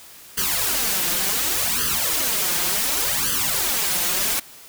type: noise with flanger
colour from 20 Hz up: white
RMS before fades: -22 dBFS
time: 0.37-4.4 s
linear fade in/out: 10 ms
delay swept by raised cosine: 0.64 to 5.74 ms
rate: 0.68 Hz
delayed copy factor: +1
effects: white hiss -44 dBFS RMS until 4.68 s